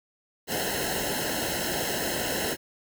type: noise with comb filter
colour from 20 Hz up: pink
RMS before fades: -29 dBFS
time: 0.47-2.57 s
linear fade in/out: 50 ms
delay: 0.85 ms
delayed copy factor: -1
effects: none